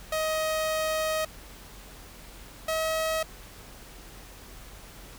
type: tone pair in turn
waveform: sawtooth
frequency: 629 / 638.9 Hz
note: D#5 / D#5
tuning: +19 / +46 cents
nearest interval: unison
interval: 27 cents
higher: second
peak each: -22 dBFS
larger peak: neither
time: 0.12-1.25 / 2.68-3.23 s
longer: first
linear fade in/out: 5 ms
effects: added 45 Hz sine -49 dBFS peak until 5.18 s + pink hiss -48 dBFS RMS until 5.18 s